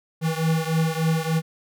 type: beating tone pair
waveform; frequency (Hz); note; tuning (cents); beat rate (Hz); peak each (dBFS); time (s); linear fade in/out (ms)
square; 160 / 163.4; D#3 / E3; +49 / -15; 3.4; -23 / -25; 0.21-1.42; 50
effects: none